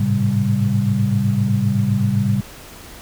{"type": "tone cluster", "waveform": "sine", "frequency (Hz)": [103.6, 111.4, 135.3, 197.4], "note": ["G#2", "A2", "C#3", "G3"], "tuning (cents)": [-4, 22, -42, 12], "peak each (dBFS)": [-24, -19, -21, -19], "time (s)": [0, 2.41], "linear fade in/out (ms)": 5, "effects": ["pink hiss -39 dBFS RMS until 3.01 s"]}